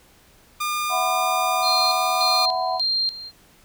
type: tone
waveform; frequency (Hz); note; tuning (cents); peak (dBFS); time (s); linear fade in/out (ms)
sawtooth; 1208; D6; +48; -19; 0.6-2.46; 10
type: chord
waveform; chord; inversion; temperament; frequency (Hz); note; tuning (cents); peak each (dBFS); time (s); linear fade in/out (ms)
sine; E suspended second; none; equal with one note detuned; 659.3 / 740 / 1002.1; E5 / F#5 / B5; 0 / 0 / +25; -28 / -23 / -27; 0.89-2.81; 50
type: tone with tremolo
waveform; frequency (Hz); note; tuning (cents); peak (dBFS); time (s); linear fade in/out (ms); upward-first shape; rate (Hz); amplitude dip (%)
sine; 4186; C8; 0; -19; 1.62-3.32; 50; square; 1.7; 80
effects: pink hiss -54 dBFS RMS until 3.64 s